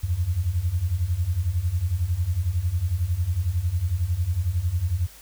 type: beating tone pair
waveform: sine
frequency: 81 / 92 Hz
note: E2 / F#2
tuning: -30 / -9 cents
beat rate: 11 Hz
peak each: -26 / -23 dBFS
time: 0.03-5.07 s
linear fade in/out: 10 ms
effects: added 50 Hz sine -52 dBFS peak until 5.21 s + white hiss -48 dBFS RMS until 5.21 s